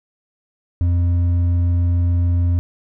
sine tone with hard clipping, 87.31 Hz, F2, in tune, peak -15 dBFS, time 0.81-2.59 s, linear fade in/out 0 ms, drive 4 dB, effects none

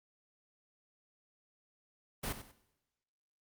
pink noise with echo, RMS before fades -37 dBFS, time 2.23-2.33 s, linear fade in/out 10 ms, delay 94 ms, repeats 2, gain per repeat -11 dB, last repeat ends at 2.518 s, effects noise-tail reverb RT60 0.9 s tail -17 dB re dry + Opus 32 kbps

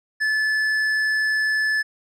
sine tone with tanh clipping, 1734 Hz, A6, 26 cents flat, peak -20 dBFS, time 0.2-1.83 s, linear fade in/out 20 ms, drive 8 dB, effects none

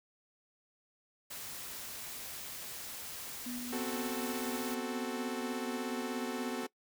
white noise, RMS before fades -44 dBFS, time 1.3-4.75 s, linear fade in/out 10 ms
sine tone with tremolo, 245 Hz, B3, 14 cents flat, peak -38 dBFS, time 3.46-6.64 s, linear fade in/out 5 ms, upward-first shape square, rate 4.1 Hz, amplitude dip 25%
sawtooth chord, F# diminished, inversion second, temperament equal, 261.6 / 370 / 440 Hz, C4 / F#4 / A4, 0 / 0 / 0 cents, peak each -37 dBFS, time 3.72-6.67 s, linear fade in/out 10 ms
effects noise-tail reverb RT60 0.1 s tail -20 dB re dry

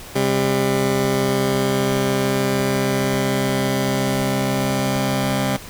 15% pulse tone pair together, 133.11 / 199.7 Hz, C3 / G3, +30 / +32 cents, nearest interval perfect fifth, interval 702 cents, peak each -14 / -14 dBFS, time 0.15-5.57 s, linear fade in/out 10 ms, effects pink hiss -37 dBFS RMS until 5.69 s

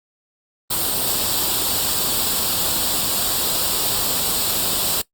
white noise with comb filter, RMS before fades -20 dBFS, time 0.7-5.02 s, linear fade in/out 10 ms, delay 0.24 ms, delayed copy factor +0.65, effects noise-tail reverb RT60 0.1 s tail -20 dB re dry + Opus 32 kbps

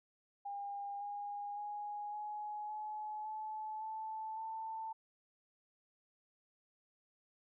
sine tone with pitch steps, 806 / 817.3 / 828.7 / 840.2 / 852 / 863.8 / 875.9 / 888.1 Hz, G5 / G#5 / G#5 / G#5 / G#5 / A5 / A5 / A5, +48 / -28 / -4 / +20 / +44 / -32 / -8 / +16 cents, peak -40 dBFS, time 0.45-4.93 s, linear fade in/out 10 ms, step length 560 ms, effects none

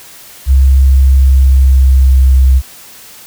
sine tone with pitch glide, 66.7 to 65.48 Hz, C2 to C2, +34 to +2 cents, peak -3 dBFS, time 0.46-2.62 s, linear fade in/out 50 ms, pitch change -32 cents, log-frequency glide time 1.12-2.35 s, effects white hiss -35 dBFS RMS until 3.26 s

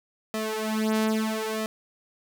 sawtooth tone with flanger, 218.3 Hz, A3, 13 cents flat, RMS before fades -27 dBFS, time 0.34-1.66 s, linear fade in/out 0 ms, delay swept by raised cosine 1.6 to 4.6 ms, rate 0.76 Hz, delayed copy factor +0.95, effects none

